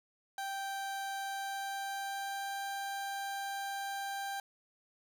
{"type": "tone with pitch glide", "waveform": "30% pulse", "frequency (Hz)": [784, 790.4], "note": ["G5", "G5"], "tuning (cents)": [0, 14], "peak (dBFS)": -34, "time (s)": [0.38, 4.4], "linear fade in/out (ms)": 2, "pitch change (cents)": 14, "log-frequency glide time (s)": [1.17, 2.61], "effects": []}